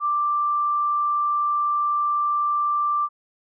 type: tone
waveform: sine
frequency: 1178 Hz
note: D6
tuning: 5 cents sharp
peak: -19 dBFS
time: 0-3.09 s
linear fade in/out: 50 ms
effects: none